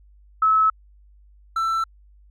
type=tone pair in turn; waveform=sine / triangle; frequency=1297 / 1333.5 Hz; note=E6 / E6; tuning=-28 / +20 cents; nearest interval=unison; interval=48 cents; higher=second; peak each=-14 / -18 dBFS; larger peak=first; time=0.42-0.7 / 1.56-1.84 s; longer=neither; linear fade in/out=5 ms; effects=added 50 Hz sine -49 dBFS peak until 2.3 s